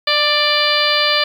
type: harmonic tone with a mistuned harmonic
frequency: 590 Hz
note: D5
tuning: 8 cents sharp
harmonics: 1 / 2 / 3 / 4 / 5 / 6 / 7 / 8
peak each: -21 / -21 / -21 / -21 / -21 / -21 / -21 / -21 dBFS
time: 0.07-1.24 s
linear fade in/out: 5 ms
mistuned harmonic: 1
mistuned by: +15 cents
effects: 7-bit